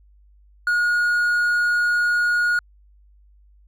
triangle tone, 1441 Hz, F#6, 46 cents flat, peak -15 dBFS, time 0.67-2.59 s, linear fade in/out 2 ms, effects added 50 Hz sine -50 dBFS peak until 3.67 s

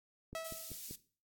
click train, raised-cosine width 3 ms, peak -35 dBFS, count 4, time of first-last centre 0.33-0.91 s, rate 5.17 Hz
sawtooth tone with exponential decay, 650 Hz, E5, 24 cents flat, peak -33 dBFS, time 0.35-0.81 s, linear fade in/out 1 ms, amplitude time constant 100 ms
white high-pass noise, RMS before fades -47 dBFS, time 0.44-0.96 s, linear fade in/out 10 ms, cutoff 4300 Hz, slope 12 dB/octave
effects noise-tail reverb RT60 0.4 s tail -17 dB re dry + AAC 64 kbps

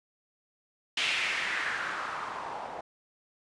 blue noise with low-pass filter sweep, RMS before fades -33 dBFS, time 0.97-2.81 s, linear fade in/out 5 ms, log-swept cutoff 2900 to 740 Hz, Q 2.8, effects resampled to 22050 Hz

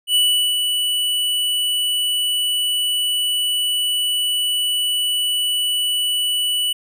square tone with ADSR envelope, 2960 Hz, F#7, in tune, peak -13 dBFS, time 0.07-6.73 s, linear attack 80 ms, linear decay 400 ms, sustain -5 dB, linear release 8 ms, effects none

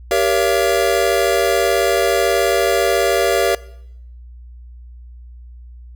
square chord, G diminished seventh, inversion none, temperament just, 392 / 470.4 / 564.5 / 677.4 Hz, G4 / Bb4 / Db5 / Fb5, 0 / +16 / +31 / +47 cents, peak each -20 dBFS, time 0.11-3.55 s, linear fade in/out 2 ms, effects noise-tail reverb RT60 0.8 s tail -21 dB re dry + added 60 Hz sine -35 dBFS peak until 5.95 s

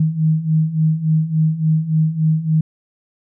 sine beating tone pair, 155.56 / 159.06 Hz, D#3 / D#3, 0 / +38 cents, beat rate 3.5 Hz, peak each -19 / -15 dBFS, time 0-2.61 s, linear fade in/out 5 ms, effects none

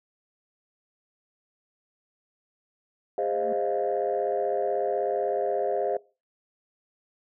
sine tone with exponential growth, 224.4 Hz, A3, 34 cents sharp, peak -32 dBFS, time 3.18-3.53 s, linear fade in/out 5 ms, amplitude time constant 76 ms
sine chord, F minor seventh, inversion first, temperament equal with one note detuned, 407.7 / 523.3 / 622.3 / 698.5 Hz, Ab4 / C5 / Eb5 / F5, -32 / 0 / 0 / 0 cents, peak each -29 dBFS, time 3.18-5.97 s, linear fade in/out 2 ms
effects noise-tail reverb RT60 0.3 s tail -21 dB re dry + tanh soft clip ceiling -17 dBFS

